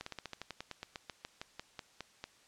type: slowing click train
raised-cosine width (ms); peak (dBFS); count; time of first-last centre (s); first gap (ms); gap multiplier
0.2; -24; 19; 0.01-2.24; 54; 1.09
effects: white hiss -64 dBFS RMS until 2.47 s + low-pass 7000 Hz 12 dB/octave